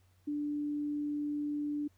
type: tone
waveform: sine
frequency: 293.7 Hz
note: D4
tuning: in tune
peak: -32 dBFS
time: 0.27-1.88 s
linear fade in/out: 10 ms
effects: added 92 Hz sine -65 dBFS peak until 1.97 s + pink hiss -73 dBFS RMS until 1.97 s